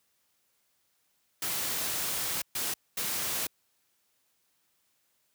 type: noise bursts at uneven times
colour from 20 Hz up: white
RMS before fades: -32 dBFS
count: 3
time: 1.42-2.42 / 2.55-2.74 / 2.97-3.47 s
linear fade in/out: 5 ms
effects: white hiss -73 dBFS RMS until 5.34 s + high-pass 60 Hz 12 dB/octave